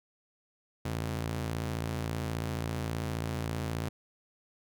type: ring-modulated tone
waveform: sawtooth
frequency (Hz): 113.6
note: A#2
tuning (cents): -44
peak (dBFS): -25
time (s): 0.85-3.89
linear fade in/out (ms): 5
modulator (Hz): 27.5
effects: none